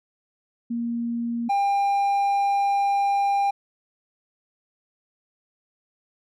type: tone pair in turn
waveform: sine / triangle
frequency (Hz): 234.8 / 799.4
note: A#3 / G5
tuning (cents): +13 / +34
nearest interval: octave + major sixth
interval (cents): 2121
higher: second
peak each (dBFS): -24 / -17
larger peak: second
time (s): 0.7-1.49 / 1.49-3.51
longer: second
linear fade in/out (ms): 10
effects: none